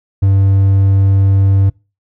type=tone; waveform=triangle; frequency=97.6 Hz; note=G2; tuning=7 cents flat; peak=-5 dBFS; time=0.22-1.7 s; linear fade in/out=10 ms; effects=noise-tail reverb RT60 0.3 s tail -24 dB re dry